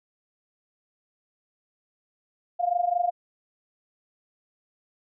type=tone with amplitude modulation; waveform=sine; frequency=704 Hz; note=F5; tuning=14 cents sharp; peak=-18 dBFS; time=2.59-3.11 s; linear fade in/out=20 ms; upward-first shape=sine; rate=24.6 Hz; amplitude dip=85%; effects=none